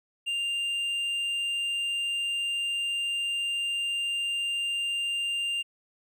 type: tone with hard clipping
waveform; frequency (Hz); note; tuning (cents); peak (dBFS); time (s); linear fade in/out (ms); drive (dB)
triangle; 2794; F7; 0; -28; 0.26-5.63; 20; 7
effects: none